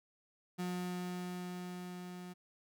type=tone with level ramp; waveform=35% pulse; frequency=179.6 Hz; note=F3; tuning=49 cents sharp; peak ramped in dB=-34 to -44 dBFS; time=0.58-2.34 s; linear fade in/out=20 ms; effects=none